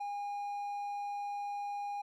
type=tone; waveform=triangle; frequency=814 Hz; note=G#5; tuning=35 cents flat; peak=-34 dBFS; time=0-2.02 s; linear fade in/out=10 ms; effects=none